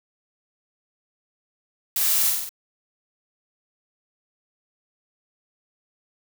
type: noise with echo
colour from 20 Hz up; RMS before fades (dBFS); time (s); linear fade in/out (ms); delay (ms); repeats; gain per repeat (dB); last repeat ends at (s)
blue; -23; 1.96-2.3; 2; 48; 4; -3; 2.492
effects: none